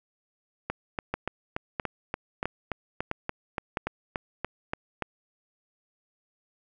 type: two click trains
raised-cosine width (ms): 0.5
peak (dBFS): -13 / -14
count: 5 / 16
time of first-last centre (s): 1.14-3.772 / 0.7-5.023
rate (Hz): 1.52 / 3.47
effects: none